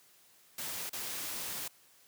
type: noise with dropouts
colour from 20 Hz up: white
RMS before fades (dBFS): -39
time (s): 0.58-1.68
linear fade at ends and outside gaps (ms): 5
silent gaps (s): 0.895-0.93
effects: white hiss -63 dBFS RMS until 2.07 s + high-pass 80 Hz 12 dB/octave